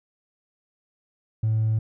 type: tone with hard clipping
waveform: sine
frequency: 110 Hz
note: A2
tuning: in tune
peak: -20 dBFS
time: 1.43-1.79 s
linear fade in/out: 5 ms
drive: 1 dB
effects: none